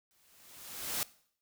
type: noise with exponential growth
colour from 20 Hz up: white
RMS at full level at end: -32 dBFS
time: 0.11-1.03 s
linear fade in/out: 0 ms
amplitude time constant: 200 ms
effects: noise-tail reverb RT60 0.6 s tail -20 dB re dry